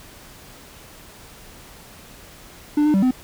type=tone with pitch steps; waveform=triangle; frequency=296.5 / 302 / 193.9 / 255.3 Hz; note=D4 / D4 / G3 / C4; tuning=+17 / +48 / -19 / -42 cents; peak=-12 dBFS; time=2.77-3.11 s; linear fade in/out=5 ms; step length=85 ms; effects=pink hiss -44 dBFS RMS until 3.23 s